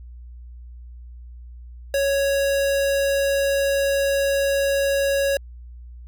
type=tone; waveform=square; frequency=554.4 Hz; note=C#5; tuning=in tune; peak=-19 dBFS; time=1.94-5.37 s; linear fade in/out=2 ms; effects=added 60 Hz sine -37 dBFS peak until 6.07 s